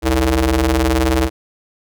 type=ring-modulated tone; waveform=sawtooth; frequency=127 Hz; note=B2; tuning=49 cents sharp; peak=-6 dBFS; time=0.02-1.3 s; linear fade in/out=50 ms; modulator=200 Hz; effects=none